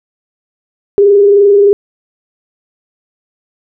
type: tone with frequency modulation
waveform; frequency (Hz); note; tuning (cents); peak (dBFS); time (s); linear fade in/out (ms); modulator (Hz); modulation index
sine; 403.9; G#4; -48; -3; 0.98-1.73; 0; 23; 0.41
effects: none